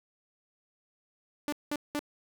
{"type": "tone bursts", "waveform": "sawtooth", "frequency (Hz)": 293.7, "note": "D4", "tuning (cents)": 0, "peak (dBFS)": -26, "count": 3, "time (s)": [1.48, 1.992], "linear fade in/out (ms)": 0, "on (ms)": 44, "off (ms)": 190, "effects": []}